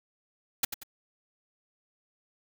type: noise with echo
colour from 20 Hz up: white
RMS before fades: -25 dBFS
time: 0.63-0.65 s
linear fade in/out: 5 ms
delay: 92 ms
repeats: 2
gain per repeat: -9 dB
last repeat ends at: 0.834 s
effects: none